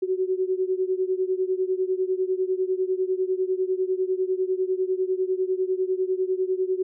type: beating tone pair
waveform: sine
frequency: 370 / 380 Hz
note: F#4 / F#4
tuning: 0 / +46 cents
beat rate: 10 Hz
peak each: -24 / -26 dBFS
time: 0.02-6.83 s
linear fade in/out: 10 ms
effects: none